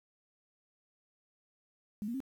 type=tone with pitch steps; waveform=sine; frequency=207.7 / 235.8 / 267.8 Hz; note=G#3 / A#3 / C4; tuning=0 / +20 / +40 cents; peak=-34 dBFS; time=2.02-2.203 s; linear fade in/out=0 ms; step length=61 ms; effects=10-bit